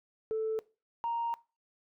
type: tone pair in turn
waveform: sine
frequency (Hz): 440 / 932.3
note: A4 / A#5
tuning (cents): 0 / 0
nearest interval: octave + minor second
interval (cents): 1300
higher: second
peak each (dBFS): -28 / -29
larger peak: first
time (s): 0.31-0.59 / 1.04-1.34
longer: second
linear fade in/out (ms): 0
effects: noise-tail reverb RT60 0.3 s tail -21 dB re dry + tanh soft clip ceiling -26 dBFS